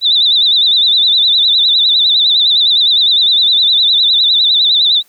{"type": "tone with vibrato", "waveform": "sine", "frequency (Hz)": 3737, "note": "A#7", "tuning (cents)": 4, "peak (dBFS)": -7, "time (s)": [0.01, 5.03], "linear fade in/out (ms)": 50, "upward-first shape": "sine", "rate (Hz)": 9.8, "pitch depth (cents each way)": 120, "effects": ["white hiss -51 dBFS RMS until 5.08 s"]}